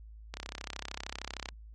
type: click train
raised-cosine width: 0.2 ms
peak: -21 dBFS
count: 39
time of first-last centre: 0.34-1.488 s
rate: 33.1 Hz
effects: added 54 Hz sine -47 dBFS peak until 1.74 s + AAC 32 kbps